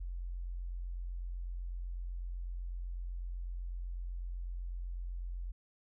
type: tone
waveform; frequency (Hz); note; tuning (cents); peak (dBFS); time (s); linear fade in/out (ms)
sine; 44; F1; +14; -37; 0-5.52; 10
effects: none